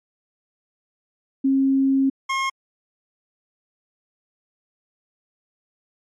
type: tone pair in turn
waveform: sine / 25% pulse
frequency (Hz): 270 / 1074.7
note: C#4 / C6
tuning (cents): -45 / +46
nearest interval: 2 octaves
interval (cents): 2391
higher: second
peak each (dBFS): -15 / -17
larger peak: first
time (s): 1.44-2.1 / 2.29-2.5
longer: first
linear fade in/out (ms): 10
effects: low-pass 6000 Hz 12 dB/octave + MP3 96 kbps